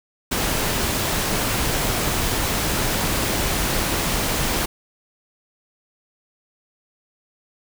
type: noise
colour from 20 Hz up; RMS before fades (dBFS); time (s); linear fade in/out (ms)
pink; -22; 0.31-4.66; 10
effects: none